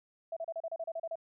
sine tone bursts, 659.3 Hz, E5, in tune, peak -34 dBFS, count 11, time 0.32-1.156 s, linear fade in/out 5 ms, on 46 ms, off 33 ms, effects none

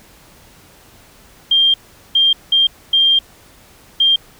sine tone bursts at uneven times, 3191 Hz, G7, 30 cents sharp, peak -9 dBFS, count 5, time 1.51-1.74 / 2.15-2.33 / 2.52-2.67 / 2.93-3.19 / 4-4.16 s, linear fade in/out 5 ms, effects pink hiss -46 dBFS RMS until 4.39 s

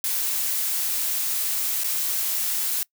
blue noise with dropouts, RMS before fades -25 dBFS, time 0.04-2.83 s, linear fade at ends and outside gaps 1 ms, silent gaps 1.836-1.843 s, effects noise-tail reverb RT60 0.1 s tail -23 dB re dry

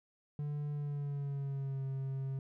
triangle tone with pitch glide, 146.8 to 134.62 Hz, D3 to C3, 0 to +50 cents, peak -33 dBFS, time 0.39-2.39 s, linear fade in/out 2 ms, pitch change -150 cents, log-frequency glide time 0.72-1.84 s, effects none

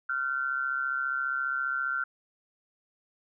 sine tone pair together, 1387 / 1521.8 Hz, F6 / F#6, -12 / +48 cents, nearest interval major second, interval 160 cents, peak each -29 / -32 dBFS, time 0.09-2.04 s, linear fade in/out 5 ms, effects none

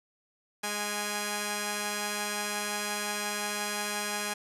5% pulse tone pair together, 207.7 / 825.1 Hz, G#3 / G#5, 0 / -12 cents, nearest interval 2 octaves, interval 2388 cents, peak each -22 / -22 dBFS, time 0.63-4.34 s, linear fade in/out 10 ms, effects resampled to 32000 Hz

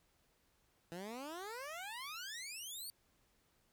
15% pulse exponential sweep, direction up, 164.81 to 4633 Hz, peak -38 dBFS, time 0.92-2.9 s, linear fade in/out 0 ms, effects pink hiss -75 dBFS RMS until 3.72 s

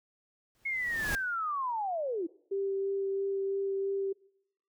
pink noise with exponential growth, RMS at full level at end -33 dBFS, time 0.55-1.15 s, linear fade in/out 0 ms, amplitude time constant 130 ms
sine linear sweep, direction down, 2186 to 310.5 Hz, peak -30 dBFS, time 0.65-2.27 s, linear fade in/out 10 ms
sine tone with vibrato, 392 Hz, G4, in tune, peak -29 dBFS, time 2.51-4.13 s, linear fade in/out 10 ms, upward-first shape sine, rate 3 Hz, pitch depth 9 cents each way
effects noise-tail reverb RT60 0.8 s tail -23 dB re dry

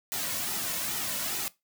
white noise with flanger, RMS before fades -32 dBFS, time 0.12-1.48 s, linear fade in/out 0 ms, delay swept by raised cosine 1.8 to 2.53 ms, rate 2.4 Hz, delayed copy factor -0.55, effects noise-tail reverb RT60 0.2 s tail -19 dB re dry

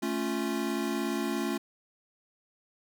square chord, A augmented, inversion none, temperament equal, 220 / 277.2 / 349.2 Hz, A3 / C#4 / E#4, 0 / 0 / 0 cents, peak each -34 dBFS, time 0.02-1.58 s, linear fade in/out 10 ms, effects none

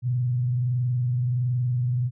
sine tone with frequency modulation, 123.7 Hz, B2, 3 cents sharp, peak -21 dBFS, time 0.02-2.11 s, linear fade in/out 50 ms, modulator 21.4 Hz, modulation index 0.28, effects none

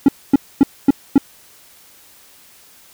triangle tone bursts, 277.2 Hz, C#4, in tune, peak -3 dBFS, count 5, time 0.06-1.18 s, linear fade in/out 2 ms, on 24 ms, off 250 ms, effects white hiss -47 dBFS RMS until 2.93 s

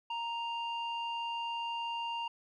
square tone with low-pass filter, 932.3 Hz, A#5, in tune, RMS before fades -37 dBFS, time 0.1-2.28 s, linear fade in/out 5 ms, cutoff 2500 Hz, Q 2.7, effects none

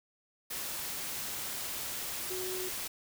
sine tone in noise, 370 Hz, F#4, in tune, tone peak -37 dBFS, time 2.3-2.69 s, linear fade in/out 10 ms, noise white, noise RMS -38 dBFS, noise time 0.5-2.88 s, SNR -2 dB, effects none

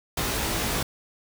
pink noise with comb filter, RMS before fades -27 dBFS, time 0.17-0.83 s, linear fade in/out 5 ms, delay 18 ms, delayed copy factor +0.9, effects none

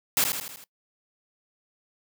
white noise with echo, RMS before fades -22 dBFS, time 0.17-0.24 s, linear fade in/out 0 ms, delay 80 ms, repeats 5, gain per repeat -5 dB, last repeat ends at 0.64 s, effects noise-tail reverb RT60 0.1 s tail -21 dB re dry + high-pass 100 Hz 12 dB/octave

